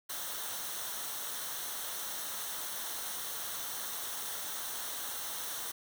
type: noise with comb filter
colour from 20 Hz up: white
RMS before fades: -39 dBFS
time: 0.09-5.72 s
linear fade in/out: 10 ms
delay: 0.41 ms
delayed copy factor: -0.6
effects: none